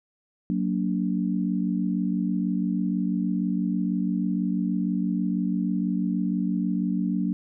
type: chord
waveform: sine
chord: Gb augmented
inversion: none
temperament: just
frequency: 185 / 231.2 / 289.1 Hz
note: Gb3 / Bb3 / D4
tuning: 0 / -14 / -27 cents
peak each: -25 / -28 / -29 dBFS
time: 0.5-7.33 s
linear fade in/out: 0 ms
effects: none